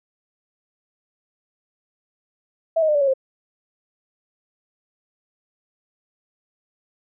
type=tone with pitch steps; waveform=sine; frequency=655 / 628 / 602 / 577.2 / 553.3 / 530.5 Hz; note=E5 / D#5 / D5 / D5 / C#5 / C5; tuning=-11 / +16 / +43 / -30 / -3 / +24 cents; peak=-15 dBFS; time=2.76-3.138 s; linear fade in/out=10 ms; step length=63 ms; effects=none